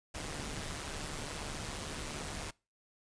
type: noise with amplitude modulation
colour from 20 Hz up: pink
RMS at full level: -38 dBFS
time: 0.14-2.51 s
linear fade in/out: 10 ms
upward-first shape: sine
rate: 148 Hz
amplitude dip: 60%
effects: noise-tail reverb RT60 0.3 s tail -24 dB re dry + resampled to 22050 Hz